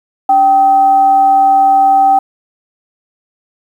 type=tone with frequency modulation; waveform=sine; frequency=778 Hz; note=G5; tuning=13 cents flat; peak=-5 dBFS; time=0.29-2.19 s; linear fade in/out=5 ms; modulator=487 Hz; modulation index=0.2; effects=7-bit